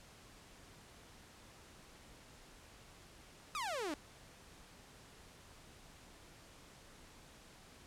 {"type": "exponential sweep", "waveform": "sawtooth", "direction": "down", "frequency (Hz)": [1293, 277.2], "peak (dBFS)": -34, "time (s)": [3.55, 3.94], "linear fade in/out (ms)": 0, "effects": ["pink hiss -59 dBFS RMS until 7.86 s", "low-pass 10000 Hz 12 dB/octave"]}